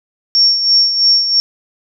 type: tone with tremolo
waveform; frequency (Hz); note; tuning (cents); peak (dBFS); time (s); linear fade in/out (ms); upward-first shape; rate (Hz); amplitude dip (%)
sine; 5490; F8; -31; -6; 0.35-1.4; 0; sine; 3; 60
effects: none